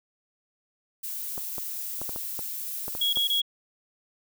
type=noise; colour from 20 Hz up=violet; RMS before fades=-34 dBFS; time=1.03-3.41 s; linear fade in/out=10 ms
type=clicks; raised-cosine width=1 ms; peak=-23 dBFS; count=9; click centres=1.379 / 1.582 / 2.016 / 2.093 / 2.161 / 2.392 / 2.881 / 2.951 / 3.172 s
type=tone bursts; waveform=sine; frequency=3322 Hz; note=G#7; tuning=in tune; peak=-22 dBFS; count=3; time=3.01-3.418 s; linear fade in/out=5 ms; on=120 ms; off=24 ms
effects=none